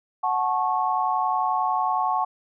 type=tone cluster; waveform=sine; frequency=739 / 870 / 1098 Hz; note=F#5 / A5 / C#6; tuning=-2 / -20 / -17 cents; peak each=-25 dBFS; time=0.23-2.25 s; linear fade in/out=10 ms; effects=none